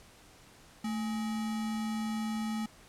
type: tone with sample-and-hold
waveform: sine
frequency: 220 Hz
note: A3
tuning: in tune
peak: -31 dBFS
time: 0.84-2.66 s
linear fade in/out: 5 ms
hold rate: 1050 Hz
effects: pink hiss -57 dBFS RMS until 2.88 s + low-pass 11000 Hz 12 dB/octave